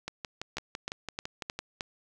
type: two click trains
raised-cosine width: 0.2 ms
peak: -18 / -16 dBFS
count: 10 / 5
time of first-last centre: 0.08-1.59 / 0.57-1.808 s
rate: 5.96 / 3.23 Hz
effects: none